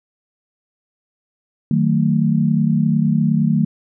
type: chord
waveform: sine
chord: D# diminished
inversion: none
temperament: just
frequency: 155.56 / 186.68 / 224 Hz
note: D#3 / F#3 / A3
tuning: 0 / +16 / +31 cents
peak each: -17 / -19 / -17 dBFS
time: 1.71-3.65 s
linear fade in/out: 2 ms
effects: none